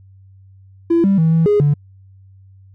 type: tone with pitch steps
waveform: triangle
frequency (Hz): 336.6 / 196.5 / 161.7 / 163.4 / 414.3 / 145.4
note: E4 / G3 / E3 / E3 / G#4 / D3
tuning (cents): +36 / +4 / -33 / -15 / -4 / -17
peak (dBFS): -7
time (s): 0.9-1.74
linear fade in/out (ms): 10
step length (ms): 140
effects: tanh soft clip ceiling -7 dBFS + added 96 Hz sine -42 dBFS peak until 2.74 s